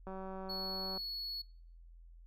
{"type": "click train", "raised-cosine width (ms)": 1, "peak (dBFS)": -32, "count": 173, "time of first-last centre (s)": [0.07, 0.975], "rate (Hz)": 190}
{"type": "tone", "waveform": "triangle", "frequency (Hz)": 4380, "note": "C#8", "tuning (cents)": -22, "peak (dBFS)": -38, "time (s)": [0.49, 1.42], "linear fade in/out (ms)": 10}
{"effects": ["noise-tail reverb RT60 0.6 s tail -26 dB re dry", "added 42 Hz sine -53 dBFS peak until 2.26 s"]}